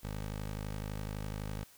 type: tone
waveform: 15% pulse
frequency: 51.91 Hz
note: G#1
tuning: in tune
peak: -31 dBFS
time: 0.03-1.64 s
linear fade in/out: 10 ms
effects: white hiss -60 dBFS RMS until 1.77 s